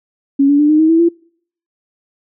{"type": "tone with pitch steps", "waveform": "sine", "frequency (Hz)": [277.2, 286.6, 296.4, 306.5, 317, 327.7, 338.9], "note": ["C#4", "D4", "D4", "D#4", "D#4", "E4", "E4"], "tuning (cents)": [0, -42, 16, -26, 32, -10, 48], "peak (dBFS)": -7, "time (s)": [0.39, 1.09], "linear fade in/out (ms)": 10, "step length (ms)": 100, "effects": ["noise-tail reverb RT60 0.6 s tail -26 dB re dry"]}